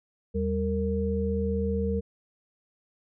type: tone cluster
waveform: sine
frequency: 80 / 195.4 / 460.4 Hz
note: D#2 / G3 / A#4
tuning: +49 / -5 / -22 cents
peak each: -29 dBFS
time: 0.34-2.01 s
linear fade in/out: 20 ms
effects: none